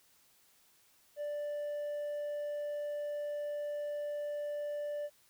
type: tone with hard clipping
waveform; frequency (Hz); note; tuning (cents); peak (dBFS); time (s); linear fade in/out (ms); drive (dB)
sine; 587.3; D5; 0; -36; 1.16-5.1; 50; 2
effects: white hiss -67 dBFS RMS until 5.29 s